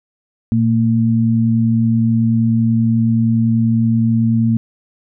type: tone pair together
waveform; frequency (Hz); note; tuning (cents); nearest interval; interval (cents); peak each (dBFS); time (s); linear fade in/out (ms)
sine; 116.5 / 227; A#2 / A#3; -1 / -46; octave; 1155; -15 / -13; 0.52-4.57; 0
effects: none